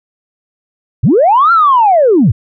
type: linear two-way sweep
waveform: sine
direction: up then down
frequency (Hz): 82.3 to 1396 to 82.3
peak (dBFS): -4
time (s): 1.03-2.32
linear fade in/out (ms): 10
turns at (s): 1.52
effects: tanh soft clip ceiling 0 dBFS

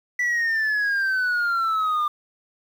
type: exponential sweep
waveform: sine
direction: down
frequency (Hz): 1975.5 to 1194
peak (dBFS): -17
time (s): 0.19-2.08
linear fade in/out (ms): 5
effects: tanh soft clip ceiling -19 dBFS + 8-bit

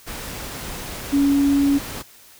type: tone in noise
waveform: sine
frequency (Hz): 280.9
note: C#4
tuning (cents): +23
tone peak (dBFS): -14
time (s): 1.12-1.79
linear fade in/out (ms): 20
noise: pink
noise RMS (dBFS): -32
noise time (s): 0.06-2.03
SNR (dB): +15
effects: white hiss -48 dBFS RMS until 2.39 s

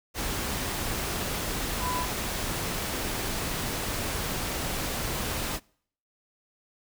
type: tone in noise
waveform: sine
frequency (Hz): 999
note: B5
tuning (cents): +20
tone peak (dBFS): -30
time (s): 1.79-2.07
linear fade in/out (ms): 50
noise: pink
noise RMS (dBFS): -31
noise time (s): 0.14-5.6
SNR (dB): -2
effects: noise-tail reverb RT60 0.6 s tail -26 dB re dry

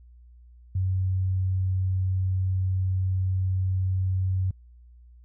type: tone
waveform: sine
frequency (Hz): 93.7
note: F#2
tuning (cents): +22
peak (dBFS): -22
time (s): 0.75-4.51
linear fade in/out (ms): 5
effects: added 60 Hz sine -48 dBFS peak until 5.24 s

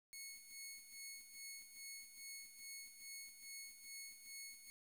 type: tone with tremolo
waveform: 10% pulse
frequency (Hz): 2193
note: C#7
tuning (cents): -19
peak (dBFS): -40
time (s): 0.13-4.7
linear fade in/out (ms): 0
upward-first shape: sine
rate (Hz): 2.4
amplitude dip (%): 65
effects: 11-bit

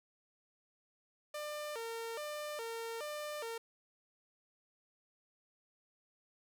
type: tone with vibrato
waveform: sawtooth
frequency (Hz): 523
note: C5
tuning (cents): -1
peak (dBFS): -36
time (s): 1.34-3.58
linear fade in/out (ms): 5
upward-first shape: square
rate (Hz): 1.2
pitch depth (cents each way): 230
effects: none

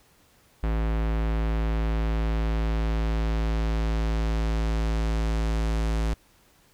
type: tone with low-pass filter sweep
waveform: square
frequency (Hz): 55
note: A1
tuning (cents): 0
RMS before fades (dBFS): -25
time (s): 0.63-6.14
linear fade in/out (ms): 5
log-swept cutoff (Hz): 2400 to 8600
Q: 0.76
effects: pink hiss -60 dBFS RMS until 6.73 s

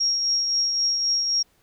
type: tone with tremolo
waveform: sine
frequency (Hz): 5588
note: F8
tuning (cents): 0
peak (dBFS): -18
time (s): 0-1.43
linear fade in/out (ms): 10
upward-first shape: triangle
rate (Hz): 3.8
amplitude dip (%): 40
effects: pink hiss -63 dBFS RMS until 1.62 s

